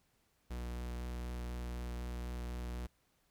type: tone with vibrato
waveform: 45% pulse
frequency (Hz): 60.4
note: B1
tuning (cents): -38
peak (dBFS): -39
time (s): 0.5-2.87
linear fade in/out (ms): 10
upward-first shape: sine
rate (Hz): 4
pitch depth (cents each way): 10
effects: pink hiss -75 dBFS RMS until 3.3 s